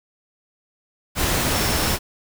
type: tone in noise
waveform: sine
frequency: 5380 Hz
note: E8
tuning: 34 cents sharp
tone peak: -31 dBFS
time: 1.5-1.97 s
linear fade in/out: 50 ms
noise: pink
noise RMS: -21 dBFS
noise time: 1.15-1.99 s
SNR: -13 dB
effects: none